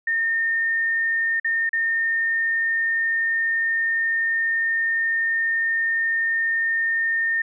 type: tone with dropouts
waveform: sine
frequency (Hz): 1823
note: A#6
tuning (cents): -39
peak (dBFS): -19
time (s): 0.07-7.42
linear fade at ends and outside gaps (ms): 5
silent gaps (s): 1.399-1.445 / 1.693-1.73
effects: none